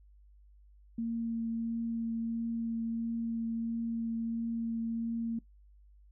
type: tone with vibrato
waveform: sine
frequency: 229.3 Hz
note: A#3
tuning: 28 cents flat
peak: -31 dBFS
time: 0.98-5.39 s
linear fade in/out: 5 ms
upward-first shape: triangle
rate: 1.5 Hz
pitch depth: 11 cents each way
effects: noise-tail reverb RT60 0.1 s tail -19 dB re dry + added 50 Hz sine -56 dBFS peak until 6.11 s